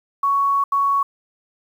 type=tone bursts at uneven times; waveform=sine; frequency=1115 Hz; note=C#6; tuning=10 cents sharp; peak=-15 dBFS; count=2; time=0.23-0.64 / 0.72-1.03 s; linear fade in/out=5 ms; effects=8-bit